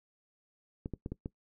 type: clicks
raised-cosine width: 3 ms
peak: -24 dBFS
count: 5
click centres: 0.859 / 0.937 / 1.061 / 1.12 / 1.259 s
effects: noise-tail reverb RT60 0.1 s tail -20 dB re dry